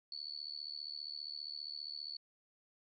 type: tone with amplitude modulation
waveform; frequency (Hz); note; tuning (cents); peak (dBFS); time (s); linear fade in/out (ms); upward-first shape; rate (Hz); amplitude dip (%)
sine; 4435; C#8; 0; -38; 0.12-2.17; 2; sine; 75; 95
effects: none